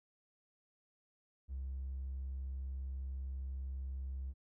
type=tone; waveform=triangle; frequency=66.3 Hz; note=C2; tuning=23 cents sharp; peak=-35 dBFS; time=1.48-4.34 s; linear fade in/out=50 ms; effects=tanh soft clip ceiling -36 dBFS